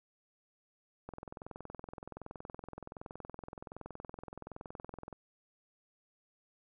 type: click train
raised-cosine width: 1 ms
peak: -30 dBFS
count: 87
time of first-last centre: 1.09-5.128 s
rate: 21.3 Hz
effects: none